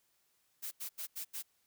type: noise bursts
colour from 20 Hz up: blue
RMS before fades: -41 dBFS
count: 5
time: 0.62-1.427 s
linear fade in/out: 20 ms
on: 95 ms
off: 83 ms
effects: white hiss -75 dBFS RMS until 1.66 s